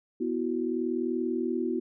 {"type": "chord", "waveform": "sine", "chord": "B suspended fourth", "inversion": "none", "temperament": "equal", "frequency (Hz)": [246.9, 329.6, 370], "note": ["B3", "E4", "F#4"], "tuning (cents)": [0, 0, 0], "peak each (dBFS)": -31, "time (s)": [0.2, 1.8], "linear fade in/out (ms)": 10, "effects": []}